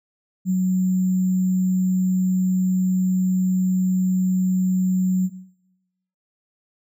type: tone with sample-and-hold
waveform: sine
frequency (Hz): 185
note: F#3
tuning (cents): 0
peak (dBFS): -16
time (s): 0.45-5.3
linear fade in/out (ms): 50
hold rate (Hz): 7350
effects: noise-tail reverb RT60 0.9 s tail -17 dB re dry